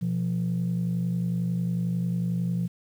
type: tone pair together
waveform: sine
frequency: 123.1 / 174.19 Hz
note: B2 / F3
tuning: -5 / -4 cents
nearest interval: tritone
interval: 601 cents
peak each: -28 / -24 dBFS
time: 0.01-2.68 s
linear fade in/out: 20 ms
effects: tanh soft clip ceiling -20 dBFS + 9-bit